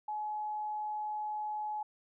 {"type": "tone", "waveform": "sine", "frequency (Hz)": 848, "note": "G#5", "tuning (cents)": 36, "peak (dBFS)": -34, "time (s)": [0.08, 1.83], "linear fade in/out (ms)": 5, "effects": []}